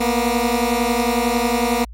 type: beating tone pair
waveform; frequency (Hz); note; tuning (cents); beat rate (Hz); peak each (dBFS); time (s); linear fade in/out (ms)
15% pulse; 233.1 / 244.1; A#3 / B3; 0 / -20; 11; -13; 0-1.85; 10
effects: added 56 Hz sine -33 dBFS peak until 1.93 s + MP3 64 kbps